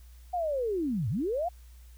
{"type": "linear two-way sweep", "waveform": "sine", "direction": "down then up", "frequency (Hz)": [737, 94, 737], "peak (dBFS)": -27, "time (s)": [0.33, 1.49], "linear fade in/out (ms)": 10, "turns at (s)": 1.09, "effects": ["added 60 Hz sine -48 dBFS peak until 1.97 s", "white hiss -63 dBFS RMS until 1.97 s"]}